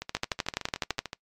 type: two click trains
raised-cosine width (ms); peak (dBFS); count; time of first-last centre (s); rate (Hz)
0.2; -9 / -17; 11 / 16; 0.15-0.99 / 0.02-1.131; 11.9 / 13.5
effects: noise-tail reverb RT60 0.1 s tail -22 dB re dry + MP3 96 kbps